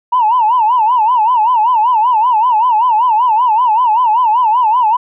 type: tone with vibrato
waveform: sine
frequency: 928 Hz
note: A#5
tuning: 8 cents flat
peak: -7 dBFS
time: 0.12-4.97 s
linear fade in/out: 10 ms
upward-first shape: sine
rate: 5.2 Hz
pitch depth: 160 cents each way
effects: tanh soft clip ceiling -3 dBFS